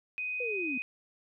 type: tone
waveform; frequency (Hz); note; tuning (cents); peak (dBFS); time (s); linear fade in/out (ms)
sine; 2500; D#7; +8; -32; 0.18-0.82; 0
type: linear sweep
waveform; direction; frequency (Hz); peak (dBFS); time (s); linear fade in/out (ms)
sine; down; 506 to 240.2; -34; 0.4-0.78; 5
effects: none